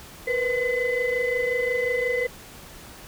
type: tone cluster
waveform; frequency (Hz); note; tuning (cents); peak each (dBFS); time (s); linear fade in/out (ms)
sine; 478.4 / 504 / 2022; A#4 / B4 / B6; +45 / +35 / +40; -25; 0.27-2.27; 10
effects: tanh soft clip ceiling -16 dBFS + pink hiss -44 dBFS RMS until 3.07 s